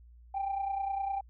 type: tone pair together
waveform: sine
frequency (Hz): 784 / 813.9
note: G5 / G#5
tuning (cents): 0 / -35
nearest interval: minor second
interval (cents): 65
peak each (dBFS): -30 / -37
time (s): 0.34-1.21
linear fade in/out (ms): 10
effects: tanh soft clip ceiling -26 dBFS + added 59 Hz sine -52 dBFS peak until 1.29 s